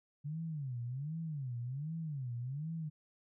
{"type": "tone with vibrato", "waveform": "sine", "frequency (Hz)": 140, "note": "C#3", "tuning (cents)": 18, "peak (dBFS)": -37, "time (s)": [0.24, 2.9], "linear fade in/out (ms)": 20, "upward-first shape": "sine", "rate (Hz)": 1.3, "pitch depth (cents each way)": 280, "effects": []}